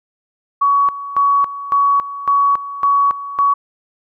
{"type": "tone with tremolo", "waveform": "sine", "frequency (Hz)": 1125, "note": "C#6", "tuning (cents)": 25, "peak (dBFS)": -10, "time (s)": [0.61, 3.54], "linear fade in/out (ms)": 10, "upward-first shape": "square", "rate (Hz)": 1.8, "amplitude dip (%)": 80, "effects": []}